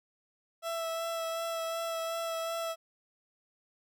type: tone with vibrato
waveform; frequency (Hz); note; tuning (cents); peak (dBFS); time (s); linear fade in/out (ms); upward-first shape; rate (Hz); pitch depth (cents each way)
30% pulse; 661; E5; +5; -30; 0.62-2.76; 50; sine; 2.7; 16
effects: none